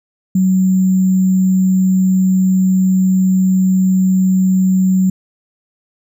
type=tone with sample-and-hold; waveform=sine; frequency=187.1 Hz; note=F#3; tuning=20 cents sharp; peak=-9 dBFS; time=0.35-5.1 s; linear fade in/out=5 ms; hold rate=7350 Hz; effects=none